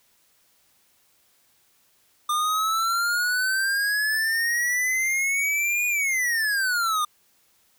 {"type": "exponential two-way sweep", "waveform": "square", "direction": "up then down", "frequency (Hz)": [1202, 2461, 1202], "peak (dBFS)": -22, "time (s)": [2.29, 7.05], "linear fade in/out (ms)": 5, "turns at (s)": 5.87, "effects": ["white hiss -63 dBFS RMS until 7.78 s"]}